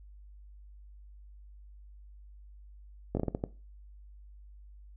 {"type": "slowing click train", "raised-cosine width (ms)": 2, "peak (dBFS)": -17, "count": 7, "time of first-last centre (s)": [3.15, 3.439], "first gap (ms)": 20, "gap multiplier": 1.35, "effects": ["noise-tail reverb RT60 0.3 s tail -18 dB re dry", "added 50 Hz sine -49 dBFS peak until 4.96 s"]}